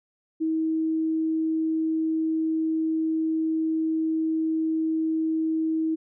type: tone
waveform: sine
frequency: 319.5 Hz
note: D#4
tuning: 46 cents sharp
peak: -22 dBFS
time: 0.4-5.96 s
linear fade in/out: 20 ms
effects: none